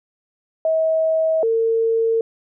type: tone pair in turn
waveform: sine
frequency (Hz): 641 / 453.3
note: E5 / A#4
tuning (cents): -49 / -48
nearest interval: tritone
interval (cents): 599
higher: first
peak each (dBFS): -15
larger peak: neither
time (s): 0.65-1.43 / 1.43-2.21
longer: neither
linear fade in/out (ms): 2
effects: none